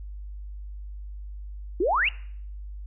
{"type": "exponential sweep", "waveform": "sine", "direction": "up", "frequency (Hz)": [319.8, 2960], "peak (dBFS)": -20, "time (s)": [1.8, 2.09], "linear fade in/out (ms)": 5, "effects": ["noise-tail reverb RT60 0.6 s tail -22 dB re dry", "added 50 Hz sine -35 dBFS peak until 2.86 s"]}